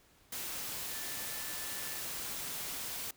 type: tone in noise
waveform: sine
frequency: 1758 Hz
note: A6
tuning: 2 cents flat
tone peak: -50 dBFS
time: 0.91-2 s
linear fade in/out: 5 ms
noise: white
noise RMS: -40 dBFS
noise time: 0.32-3.11 s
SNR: -13 dB
effects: pink hiss -65 dBFS RMS until 3.16 s